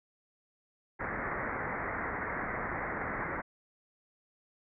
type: low-pass noise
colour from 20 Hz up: white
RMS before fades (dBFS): -36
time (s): 0.99-3.42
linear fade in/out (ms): 20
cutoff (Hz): 2100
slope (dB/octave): 96
effects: none